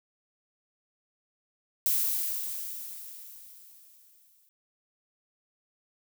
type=noise with exponential decay; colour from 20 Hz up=violet; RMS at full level=-25 dBFS; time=1.86-4.49 s; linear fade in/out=0 ms; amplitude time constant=570 ms; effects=none